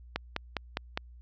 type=click train; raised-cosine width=0.3 ms; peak=-14 dBFS; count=5; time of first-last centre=0.16-0.975 s; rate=4.91 Hz; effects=added 60 Hz sine -48 dBFS peak until 1.21 s + resampled to 16000 Hz